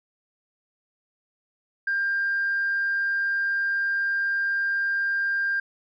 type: tone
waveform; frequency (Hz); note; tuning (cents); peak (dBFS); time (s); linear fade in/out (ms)
sine; 1596; G6; +31; -21; 1.87-5.6; 5
effects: tanh soft clip ceiling -18 dBFS